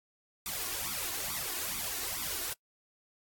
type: noise with flanger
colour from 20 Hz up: white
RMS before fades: -36 dBFS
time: 0.46-2.53 s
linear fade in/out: 0 ms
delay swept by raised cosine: 0.84 to 2.84 ms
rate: 2.3 Hz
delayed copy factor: +0.95
effects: noise-tail reverb RT60 0.1 s tail -24 dB re dry + AAC 64 kbps